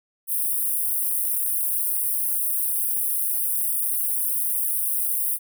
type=high-pass noise; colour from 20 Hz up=white; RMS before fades=-24 dBFS; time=0.27-5.39 s; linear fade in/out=50 ms; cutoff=9000 Hz; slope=96 dB/octave; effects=none